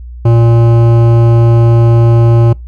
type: tone with hard clipping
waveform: sine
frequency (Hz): 116.54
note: A#2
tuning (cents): 0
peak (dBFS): -6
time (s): 0.25-2.53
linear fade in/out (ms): 5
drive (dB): 14
effects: noise-tail reverb RT60 0.2 s tail -24 dB re dry + added 60 Hz sine -24 dBFS peak until 2.67 s